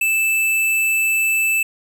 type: tone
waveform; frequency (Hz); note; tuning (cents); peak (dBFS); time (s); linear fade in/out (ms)
square; 2637; E7; 0; -16; 0.01-1.63; 5
effects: none